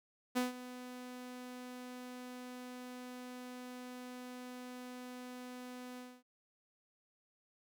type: tone with ADSR envelope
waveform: sawtooth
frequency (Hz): 249.8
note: B3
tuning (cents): +20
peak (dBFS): -26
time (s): 0.35-6.23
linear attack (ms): 22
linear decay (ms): 150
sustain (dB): -16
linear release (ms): 250
effects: none